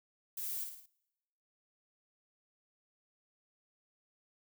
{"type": "noise with echo", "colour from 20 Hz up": "violet", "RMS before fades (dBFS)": -40, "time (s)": [0.37, 0.64], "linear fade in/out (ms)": 5, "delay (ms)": 55, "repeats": 4, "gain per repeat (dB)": -5, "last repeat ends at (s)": 0.86, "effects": ["noise-tail reverb RT60 1.0 s tail -26 dB re dry"]}